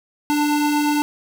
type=tone pair together; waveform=square; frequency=294.9 / 893.2 Hz; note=D4 / A5; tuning=+7 / +26 cents; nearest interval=octave + perfect fifth; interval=1919 cents; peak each=-18 / -25 dBFS; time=0.3-1.02 s; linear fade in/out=0 ms; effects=none